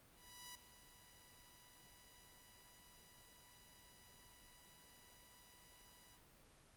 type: tone with ADSR envelope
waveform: 5% pulse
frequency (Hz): 982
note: B5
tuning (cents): -10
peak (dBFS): -39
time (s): 0.12-6.19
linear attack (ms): 430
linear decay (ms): 3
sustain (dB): -13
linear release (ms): 43
effects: pink hiss -67 dBFS RMS until 6.76 s + Opus 32 kbps